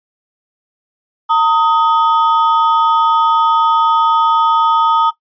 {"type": "ring-modulated tone", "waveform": "triangle", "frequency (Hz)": 1084, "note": "C#6", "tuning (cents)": -39, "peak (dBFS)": -4, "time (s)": [1.29, 5.11], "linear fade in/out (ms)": 20, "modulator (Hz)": 172, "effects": ["noise-tail reverb RT60 0.1 s tail -17 dB re dry", "resampled to 11025 Hz"]}